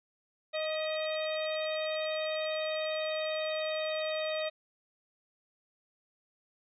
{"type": "harmonic tone with a mistuned harmonic", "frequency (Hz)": 622.3, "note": "D#5", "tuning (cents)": 0, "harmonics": [1, 2, 3, 4, 5, 6, 7], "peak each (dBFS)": [-32, -44, -43, -41, -49, -41, -50], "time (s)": [0.53, 4.5], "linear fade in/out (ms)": 20, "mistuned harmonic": 3, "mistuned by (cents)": 43, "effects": []}